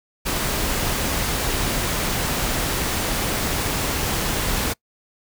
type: noise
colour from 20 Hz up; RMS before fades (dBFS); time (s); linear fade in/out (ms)
pink; -23; 0.25-4.74; 20
effects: noise-tail reverb RT60 0.1 s tail -25 dB re dry